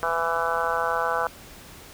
harmonic tone, 166.5 Hz, E3, 18 cents sharp, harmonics 3 / 4 / 5 / 6 / 7 / 8 / 9, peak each -30 / -30 / -30 / -30 / -30 / -30 / -30 dBFS, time 0.03-1.27 s, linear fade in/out 0 ms, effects pink hiss -45 dBFS RMS until 1.93 s

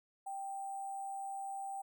sine tone with sample-and-hold, 784 Hz, G5, in tune, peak -39 dBFS, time 0.26-1.82 s, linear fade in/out 10 ms, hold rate 8820 Hz, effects none

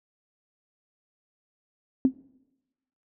sine tone with exponential decay, 261.6 Hz, C4, in tune, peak -12 dBFS, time 2.05-2.15 s, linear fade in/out 1 ms, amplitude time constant 20 ms, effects noise-tail reverb RT60 1.0 s tail -23 dB re dry

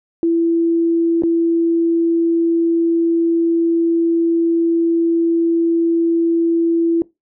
sine tone with dropouts, 334.1 Hz, E4, 23 cents sharp, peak -12 dBFS, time 0.23-7.02 s, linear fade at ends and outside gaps 1 ms, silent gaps 1.222-1.235 s, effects noise-tail reverb RT60 0.2 s tail -21 dB re dry

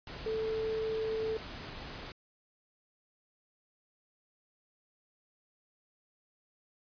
sine tone in noise, 440.9 Hz, A4, 4 cents sharp, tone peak -31 dBFS, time 0.26-1.37 s, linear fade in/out 2 ms, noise pink, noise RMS -44 dBFS, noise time 0.07-2.12 s, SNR +10 dB, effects resampled to 11025 Hz

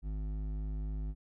triangle tone with hard clipping, 51.91 Hz, G#1, in tune, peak -36 dBFS, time 0.02-1.15 s, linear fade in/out 50 ms, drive 14 dB, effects none

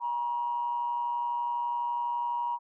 sine tone with amplitude modulation, 954 Hz, A#5, 40 cents sharp, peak -25 dBFS, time 0-2.59 s, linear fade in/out 50 ms, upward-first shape sine, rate 132 Hz, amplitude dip 50%, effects tanh soft clip ceiling -21 dBFS

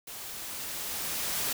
white noise with level ramp, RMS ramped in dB -42 to -30 dBFS, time 0.07-1.53 s, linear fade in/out 5 ms, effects none

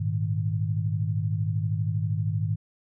sine chord, Ab suspended second, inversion none, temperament equal, 103.83 / 116.54 / 155.56 Hz, Ab2 / Bb2 / Eb3, 0 / 0 / 0 cents, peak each -26 / -31 / -29 dBFS, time 0-2.56 s, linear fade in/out 10 ms, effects none

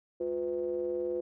triangle ring-modulated tone, 73.1 Hz, D2, 7 cents flat, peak -25 dBFS, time 0.2-1.21 s, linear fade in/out 10 ms, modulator 429 Hz, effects none

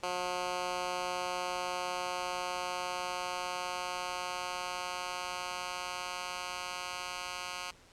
10% pulse tone with high-pass filter sweep, 180 Hz, F#3, 47 cents flat, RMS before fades -37 dBFS, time 0.03-7.71 s, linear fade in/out 5 ms, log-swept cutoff 510 to 1400 Hz, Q 0.75, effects pink hiss -59 dBFS RMS until 7.92 s + low-pass 8000 Hz 12 dB/octave

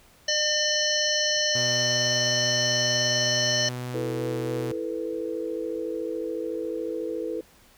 harmonic tone, 603 Hz, D5, 46 cents sharp, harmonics 1 / 3 / 5 / 7 / 9 / 10, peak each -29 / -29 / -29 / -29 / -29 / -29 dBFS, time 0.28-3.69 s, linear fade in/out 5 ms
sawtooth tone, 124.4 Hz, B2, 13 cents sharp, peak -27 dBFS, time 1.55-4.72 s, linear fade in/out 5 ms
sine chord, E suspended fourth, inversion none, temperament equal, 329.6 / 440 / 493.9 Hz, E4 / A4 / B4, 0 / 0 / 0 cents, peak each -32 dBFS, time 3.94-7.41 s, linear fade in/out 5 ms
effects pink hiss -56 dBFS RMS until 7.77 s

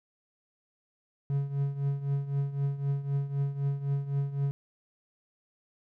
triangle tone with tremolo, 140 Hz, C#3, 18 cents sharp, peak -22 dBFS, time 1.3-4.51 s, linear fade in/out 0 ms, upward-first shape triangle, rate 3.9 Hz, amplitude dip 80%, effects none

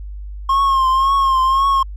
triangle tone with vibrato, 1073 Hz, C6, 43 cents sharp, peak -10 dBFS, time 0.49-1.83 s, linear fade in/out 5 ms, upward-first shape triangle, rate 1.9 Hz, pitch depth 58 cents each way, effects added 50 Hz sine -27 dBFS peak until 1.96 s

